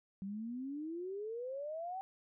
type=exponential sweep; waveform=sine; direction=up; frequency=190 to 780 Hz; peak=-39 dBFS; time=0.22-2.01 s; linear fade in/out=0 ms; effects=none